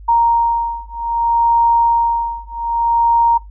sine beating tone pair, 932.3 / 932.93 Hz, A#5 / A#5, 0 / +1 cents, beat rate 0.63 Hz, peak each -15 dBFS, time 0.08-3.38 s, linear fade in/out 10 ms, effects noise-tail reverb RT60 0.2 s tail -22 dB re dry + added 50 Hz sine -33 dBFS peak until 3.5 s

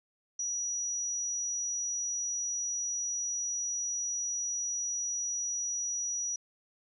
sine tone, 5830 Hz, F#8, 26 cents flat, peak -31 dBFS, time 0.39-6.36 s, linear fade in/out 5 ms, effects none

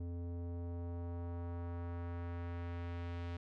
square tone with low-pass filter sweep, 86.3 Hz, F2, 20 cents flat, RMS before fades -42 dBFS, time 0-3.37 s, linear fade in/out 5 ms, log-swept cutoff 390 to 3400 Hz, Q 0.96, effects none

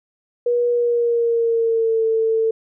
sine tone with pitch glide, 481.8 to 446.9 Hz, B4 to A4, -43 to +27 cents, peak -15 dBFS, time 0.46-2.51 s, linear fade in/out 5 ms, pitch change -130 cents, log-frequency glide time 0.69-2.04 s, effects none

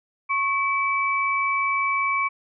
sine tone pair together, 1098.7 / 2300 Hz, C#6 / D7, -16 / -37 cents, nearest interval octave + minor second, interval 1279 cents, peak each -23 dBFS, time 0.29-2.29 s, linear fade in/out 20 ms, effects none

